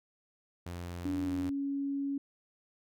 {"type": "tone", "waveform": "sawtooth", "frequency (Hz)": 87.31, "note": "F2", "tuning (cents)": 0, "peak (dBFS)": -35, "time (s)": [0.66, 1.5], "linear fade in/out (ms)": 5}
{"type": "tone with pitch glide", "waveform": "sine", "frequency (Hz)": [284.7, 278.7], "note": ["C#4", "C#4"], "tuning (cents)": [46, 9], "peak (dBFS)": -31, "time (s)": [1.05, 2.18], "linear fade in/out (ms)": 5, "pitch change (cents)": -37, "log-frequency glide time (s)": [1.24, 1.3]}
{"effects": []}